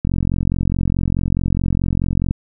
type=click train; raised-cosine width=5 ms; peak=-6 dBFS; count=102; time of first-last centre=0.05-2.31 s; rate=44.7 Hz; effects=none